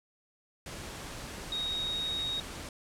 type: tone in noise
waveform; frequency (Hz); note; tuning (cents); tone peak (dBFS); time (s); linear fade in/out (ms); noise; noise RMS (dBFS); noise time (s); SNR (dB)
sine; 3762; A#7; +15; -31; 1.52-2.4; 2; pink; -42; 0.66-2.69; +8
effects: low-pass 10000 Hz 12 dB/octave